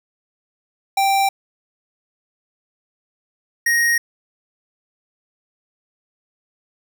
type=tone pair in turn; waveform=square; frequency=784 / 1872.8 Hz; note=G5 / A#6; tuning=0 / +8 cents; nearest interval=octave + minor third; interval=1508 cents; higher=second; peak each=-15 / -15 dBFS; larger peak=neither; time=0.97-1.29 / 3.66-3.98 s; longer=neither; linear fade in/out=5 ms; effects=none